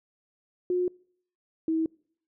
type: tone pair in turn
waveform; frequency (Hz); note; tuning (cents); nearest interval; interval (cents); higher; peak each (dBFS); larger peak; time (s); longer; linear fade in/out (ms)
sine; 360 / 322; F#4 / E4; -47 / -41; major second; 194; first; -23; neither; 0.7-0.88 / 1.68-1.86; neither; 2
effects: noise-tail reverb RT60 0.6 s tail -26 dB re dry